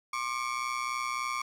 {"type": "ring-modulated tone", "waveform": "30% pulse", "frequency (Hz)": 1130, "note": "C#6", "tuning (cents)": 33, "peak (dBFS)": -25, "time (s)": [0.13, 1.42], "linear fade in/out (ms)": 5, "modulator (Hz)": 61.7, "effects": ["low-pass 8000 Hz 12 dB/octave", "9-bit"]}